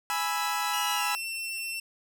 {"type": "chord", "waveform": "sawtooth", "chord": "E major", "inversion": "first", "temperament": "equal", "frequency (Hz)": [830.6, 987.8, 1318.5], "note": ["G#5", "B5", "E6"], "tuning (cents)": [0, 0, 0], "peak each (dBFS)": -28, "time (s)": [0.1, 1.15], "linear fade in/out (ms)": 0}
{"type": "tone with pitch glide", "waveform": "sawtooth", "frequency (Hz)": [2892, 2698], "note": ["F#7", "E7"], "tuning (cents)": [-40, 40], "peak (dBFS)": -29, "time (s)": [0.73, 1.8], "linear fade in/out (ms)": 5, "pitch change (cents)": -120, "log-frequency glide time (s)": [0.95, 1.06]}
{"effects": []}